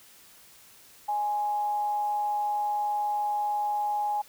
sine tone with amplitude modulation, 830.6 Hz, G#5, in tune, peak -24 dBFS, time 1.08-4.22 s, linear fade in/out 10 ms, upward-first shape sine, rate 226 Hz, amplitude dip 25%, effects white hiss -54 dBFS RMS until 4.28 s

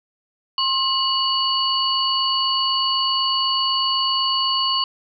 sine tone cluster, 1064 / 2919 / 4476 Hz, C6 / F#7 / C#8, +29 / -24 / +16 cents, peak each -22 dBFS, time 0.58-4.84 s, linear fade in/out 2 ms, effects none

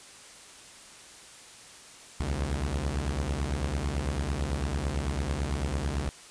sawtooth beating tone pair, 65.41 / 74.41 Hz, C2 / D2, 0 / +23 cents, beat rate 9 Hz, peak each -27 dBFS, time 2.2-6.09 s, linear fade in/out 0 ms, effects white hiss -49 dBFS RMS until 6.3 s + resampled to 22050 Hz

